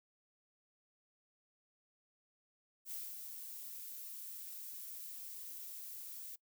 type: noise with ADSR envelope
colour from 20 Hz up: violet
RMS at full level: -43 dBFS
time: 2.85-6.36 s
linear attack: 65 ms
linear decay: 220 ms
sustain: -5 dB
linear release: 11 ms
effects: noise-tail reverb RT60 0.1 s tail -22 dB re dry